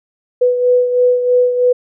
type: beating tone pair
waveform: sine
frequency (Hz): 494.7 / 497.8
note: B4 / B4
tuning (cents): +3 / +14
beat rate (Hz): 3.1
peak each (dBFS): -10 / -18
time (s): 0.41-1.73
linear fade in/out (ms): 10
effects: none